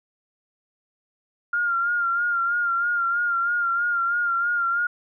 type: tone with vibrato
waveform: sine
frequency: 1400 Hz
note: F6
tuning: 4 cents sharp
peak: -20 dBFS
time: 1.53-4.87 s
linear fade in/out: 5 ms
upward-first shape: sine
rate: 3.1 Hz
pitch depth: 41 cents each way
effects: none